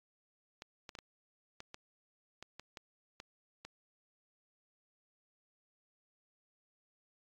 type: clicks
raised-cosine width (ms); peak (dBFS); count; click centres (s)
0.2; -29; 11; 0.621 / 0.892 / 0.952 / 0.988 / 1.604 / 1.744 / 2.426 / 2.596 / 2.772 / 3.201 / 3.65
effects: AAC 64 kbps